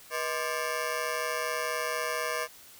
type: ring-modulated tone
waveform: 15% pulse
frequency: 558 Hz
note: C#5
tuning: 11 cents sharp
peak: -20 dBFS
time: 0.1-2.48 s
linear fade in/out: 50 ms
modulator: 72.1 Hz
effects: white hiss -52 dBFS RMS until 2.79 s